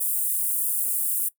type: high-pass noise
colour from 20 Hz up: pink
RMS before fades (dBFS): -25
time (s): 0-1.29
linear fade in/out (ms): 10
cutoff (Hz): 8900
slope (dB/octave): 48
effects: noise-tail reverb RT60 0.1 s tail -19 dB re dry